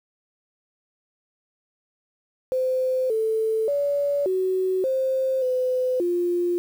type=tone with pitch steps; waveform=sine; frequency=515 / 441.7 / 571 / 374.2 / 526 / 508 / 350.8 Hz; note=C5 / A4 / D5 / F#4 / C5 / B4 / F4; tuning=-28 / +7 / -49 / +20 / +9 / +49 / +8 cents; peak=-20 dBFS; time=2.52-6.58 s; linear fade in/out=0 ms; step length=580 ms; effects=8-bit